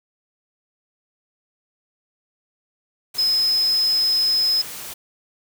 sine tone in noise, 5100 Hz, D#8, 42 cents sharp, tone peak -16 dBFS, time 3.18-4.62 s, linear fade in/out 10 ms, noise white, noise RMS -34 dBFS, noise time 3.14-4.94 s, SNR +15 dB, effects none

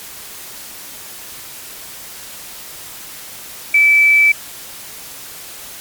sine tone with quantisation, 2312 Hz, D7, 28 cents flat, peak -7 dBFS, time 3.74-4.32 s, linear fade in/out 5 ms, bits 6, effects white hiss -33 dBFS RMS until 5.8 s + MP3 96 kbps

